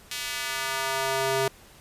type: tone with high-pass filter sweep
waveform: square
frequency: 134 Hz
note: C3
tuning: 42 cents sharp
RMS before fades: -28 dBFS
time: 0.11-1.48 s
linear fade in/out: 2 ms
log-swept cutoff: 2900 to 370 Hz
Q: 0.95
effects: pink hiss -52 dBFS RMS until 1.8 s + resampled to 32000 Hz